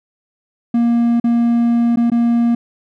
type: tone with dropouts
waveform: triangle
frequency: 235.3 Hz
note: A#3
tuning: 16 cents sharp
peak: -9 dBFS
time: 0.74-2.55 s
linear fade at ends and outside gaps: 5 ms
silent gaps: 1.2-1.241 / 1.96-1.971 / 2.101-2.117 s
effects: none